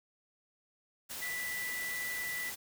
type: tone in noise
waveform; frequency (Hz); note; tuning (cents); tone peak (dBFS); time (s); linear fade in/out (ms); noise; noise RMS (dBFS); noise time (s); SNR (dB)
sine; 1975.5; B6; 0; -36; 1.21-2.51; 20; white; -42; 1.09-2.56; +3
effects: none